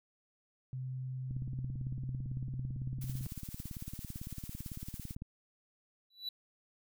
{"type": "tone", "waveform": "sine", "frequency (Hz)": 129.3, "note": "C3", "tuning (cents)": -20, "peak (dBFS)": -37, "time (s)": [0.73, 3.26], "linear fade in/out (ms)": 0}
{"type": "click train", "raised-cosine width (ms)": 5, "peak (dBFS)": -30, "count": 71, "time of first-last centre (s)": [1.31, 5.221], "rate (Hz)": 17.9}
{"type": "noise with tremolo", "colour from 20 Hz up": "blue", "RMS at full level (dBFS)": -48, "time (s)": [3.01, 5.15], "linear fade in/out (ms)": 5, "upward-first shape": "triangle", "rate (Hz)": 14, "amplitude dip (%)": 60}
{"type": "tone with exponential growth", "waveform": "triangle", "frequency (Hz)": 3951, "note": "B7", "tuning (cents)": 0, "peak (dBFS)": -32, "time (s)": [6.1, 6.29], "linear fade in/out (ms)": 5, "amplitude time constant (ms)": 41}
{"effects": []}